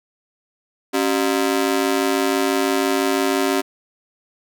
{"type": "ring-modulated tone", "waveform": "sawtooth", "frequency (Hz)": 329.6, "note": "E4", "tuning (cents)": 0, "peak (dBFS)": -10, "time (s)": [0.93, 3.62], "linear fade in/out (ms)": 20, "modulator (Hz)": 53, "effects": []}